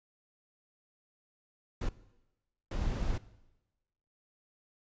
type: noise bursts at uneven times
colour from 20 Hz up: brown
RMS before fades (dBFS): -32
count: 2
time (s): 1.81-1.89 / 2.71-3.18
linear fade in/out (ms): 5
effects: noise-tail reverb RT60 1.0 s tail -18 dB re dry + resampled to 16000 Hz